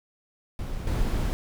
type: noise with level steps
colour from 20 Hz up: brown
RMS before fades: -32 / -25 dBFS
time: 0.59-1.33 s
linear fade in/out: 0 ms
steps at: 0.87 s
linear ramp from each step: 2 ms
effects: none